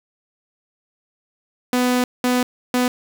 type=tone bursts at uneven times; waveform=sawtooth; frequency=249 Hz; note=B3; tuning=14 cents sharp; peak=-12 dBFS; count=3; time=1.73-2.04 / 2.24-2.43 / 2.74-2.88 s; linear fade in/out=2 ms; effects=7-bit